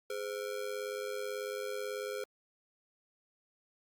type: ring-modulated tone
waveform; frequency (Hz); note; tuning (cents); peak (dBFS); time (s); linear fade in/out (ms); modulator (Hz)
square; 466.2; A#4; 0; -34; 0.1-2.24; 0; 49.1
effects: Opus 48 kbps